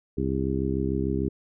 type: harmonic tone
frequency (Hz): 66.7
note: C2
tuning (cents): +34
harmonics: 1 / 2 / 3 / 4 / 5 / 6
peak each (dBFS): -31 / -31 / -31 / -31 / -31 / -31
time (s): 0.17-1.29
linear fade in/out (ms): 10
effects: none